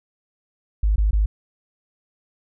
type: tone bursts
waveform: sine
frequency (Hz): 52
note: G#1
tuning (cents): +3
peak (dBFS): -15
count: 3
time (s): 0.83-1.26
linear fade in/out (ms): 5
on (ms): 130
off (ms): 20
effects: none